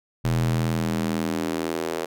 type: tone with high-pass filter sweep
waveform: square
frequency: 41 Hz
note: E1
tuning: 9 cents flat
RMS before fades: -25 dBFS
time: 0.24-2.06 s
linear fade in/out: 10 ms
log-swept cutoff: 100 to 450 Hz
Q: 2.1
effects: none